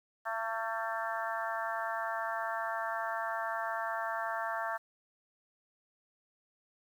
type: harmonic tone with a mistuned harmonic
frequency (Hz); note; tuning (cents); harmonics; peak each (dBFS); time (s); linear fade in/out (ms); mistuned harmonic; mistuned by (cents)
225.4; A3; +42; 3 / 4 / 5 / 6 / 7 / 8; -38 / -39 / -40 / -41 / -41 / -42; 0.25-4.78; 20; 8; -29
effects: 10-bit